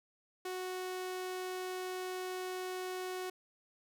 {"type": "tone", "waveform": "sawtooth", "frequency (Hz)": 368.9, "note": "F#4", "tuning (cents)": -5, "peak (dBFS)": -34, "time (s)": [0.45, 3.3], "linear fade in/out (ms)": 5, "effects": []}